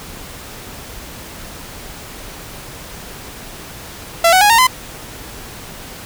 sawtooth tone with pitch steps, 673 / 746.7 / 828.6 / 919.3 / 1020.1 Hz, E5 / F#5 / G#5 / A#5 / C6, +36 / +16 / -4 / -24 / -44 cents, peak -4 dBFS, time 4.24-4.67 s, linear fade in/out 5 ms, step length 86 ms, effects pink hiss -33 dBFS RMS until 6.05 s

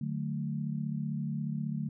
sine chord, D major, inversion none, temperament equal with one note detuned, 148.8 / 185 / 220 Hz, D3 / F#3 / A3, +23 / 0 / 0 cents, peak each -34 / -38 / -36 dBFS, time 0.01-1.89 s, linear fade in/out 5 ms, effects none

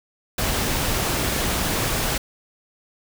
pink noise, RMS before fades -23 dBFS, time 0.38-2.18 s, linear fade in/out 5 ms, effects none

